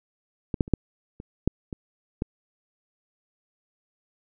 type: clicks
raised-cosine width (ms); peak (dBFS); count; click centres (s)
3; -14 / -7 / -25 / -6 / -25 / -7 / -20 / -13; 8; 0.542 / 0.608 / 0.679 / 0.737 / 1.201 / 1.476 / 1.728 / 2.221
effects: none